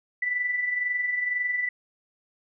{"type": "tone with amplitude modulation", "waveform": "sine", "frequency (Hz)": 1978, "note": "B6", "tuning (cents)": 2, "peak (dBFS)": -22, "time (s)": [0.22, 1.69], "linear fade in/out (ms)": 5, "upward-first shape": "sine", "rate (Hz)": 22, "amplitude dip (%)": 50, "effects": []}